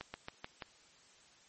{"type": "slowing click train", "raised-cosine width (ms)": 0.3, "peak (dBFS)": -25, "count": 5, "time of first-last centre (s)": [0.01, 0.622], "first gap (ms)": 130, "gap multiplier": 1.11, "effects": ["white hiss -63 dBFS RMS until 1.48 s", "MP3 32 kbps"]}